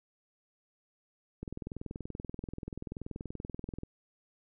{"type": "click train", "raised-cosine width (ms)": 3, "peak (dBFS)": -26, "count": 51, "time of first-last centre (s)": [1.43, 3.834], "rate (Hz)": 20.8, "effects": []}